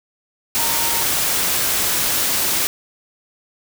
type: tone in noise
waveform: sine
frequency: 924 Hz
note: A#5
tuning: 16 cents flat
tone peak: -28 dBFS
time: 0.58-1.03 s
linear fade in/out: 0 ms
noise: white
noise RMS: -19 dBFS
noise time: 0.55-2.67 s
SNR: -12 dB
effects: none